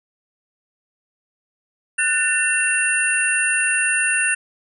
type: tone cluster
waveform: sine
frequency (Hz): 1486 / 1787 / 2715 / 9250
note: F#6 / A6 / F7 / D9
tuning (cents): +7 / +26 / -50 / -27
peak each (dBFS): -22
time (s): 1.98-4.35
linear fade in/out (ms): 10
effects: none